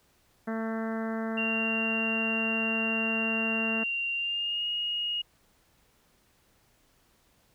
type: harmonic tone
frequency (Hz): 223.6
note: A3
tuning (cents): +28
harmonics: 1 / 2 / 3 / 4 / 5 / 6 / 7 / 8 / 9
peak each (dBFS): -31 / -38 / -38 / -45 / -45 / -44 / -44 / -46 / -51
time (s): 0.47-3.84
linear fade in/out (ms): 10
type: tone with pitch glide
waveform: sine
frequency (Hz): 2767 to 2871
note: F7 to F7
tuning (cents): -17 to +47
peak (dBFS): -28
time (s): 1.37-5.22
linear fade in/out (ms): 10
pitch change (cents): +64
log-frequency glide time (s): 4.14-4.67
effects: pink hiss -66 dBFS RMS until 7.54 s